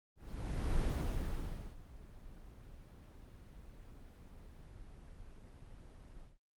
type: noise with ADSR envelope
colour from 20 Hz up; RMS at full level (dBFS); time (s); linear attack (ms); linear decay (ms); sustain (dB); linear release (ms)
brown; -32; 0.16-6.38; 640; 960; -21; 170
effects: Opus 24 kbps